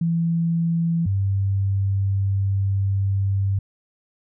sine tone pair in turn, 167.2 / 98.05 Hz, E3 / G2, +25 / +1 cents, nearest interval major sixth, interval 924 cents, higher first, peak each -18 dBFS, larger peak neither, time 0.01-1.06 / 1.06-3.59 s, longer second, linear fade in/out 5 ms, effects none

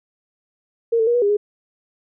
sine tone with pitch steps, 462.3 / 445.5 / 476.1 / 485.5 / 406.5 / 414.8 Hz, A#4 / A4 / A#4 / B4 / G#4 / G#4, -14 / +22 / +37 / -30 / -37 / -2 cents, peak -14 dBFS, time 0.92-1.37 s, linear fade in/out 10 ms, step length 75 ms, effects none

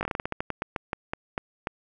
slowing click train, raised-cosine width 0.5 ms, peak -13 dBFS, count 17, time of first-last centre 0.01-1.671 s, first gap 19 ms, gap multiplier 1.2, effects none

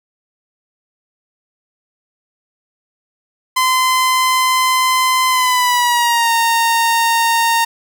sawtooth tone with pitch glide, 1029 to 922 Hz, C6 to A#5, -29 to -19 cents, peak -8 dBFS, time 3.56-7.65 s, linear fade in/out 10 ms, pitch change -190 cents, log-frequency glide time 5.29-6.32 s, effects none

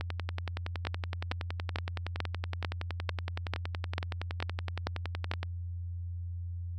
two click trains, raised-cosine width 0.3 ms, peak -19 / -15 dBFS, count 59 / 11, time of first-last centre 0.01-5.431 / 0.87-5.314 s, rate 10.7 / 2.25 Hz, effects added 87 Hz sine -35 dBFS peak until 6.78 s

